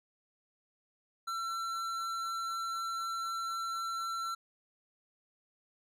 triangle tone with tanh clipping, 1348 Hz, E6, 38 cents sharp, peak -36 dBFS, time 1.27-4.35 s, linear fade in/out 10 ms, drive 18 dB, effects none

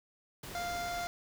pink noise, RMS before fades -45 dBFS, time 0.43-1.07 s, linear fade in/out 5 ms
harmonic tone, 698.5 Hz, F5, in tune, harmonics 1 / 2 / 3 / 5 / 6 / 7 / 8 / 9 / 10, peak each -36 / -42 / -46 / -50 / -52 / -53 / -54 / -55 / -56 dBFS, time 0.55-1.07 s, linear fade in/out 0 ms
effects none

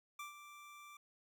25% pulse tone with ADSR envelope, 1174.7 Hz, D6, in tune, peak -40 dBFS, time 0.19-0.97 s, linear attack 5 ms, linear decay 130 ms, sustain -10 dB, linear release 4 ms, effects none

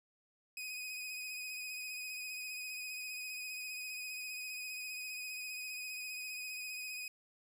sawtooth tone with vibrato, 2504 Hz, D#7, 10 cents sharp, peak -38 dBFS, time 0.57-7.08 s, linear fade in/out 2 ms, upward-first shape sine, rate 15 Hz, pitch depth 27 cents each way, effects none

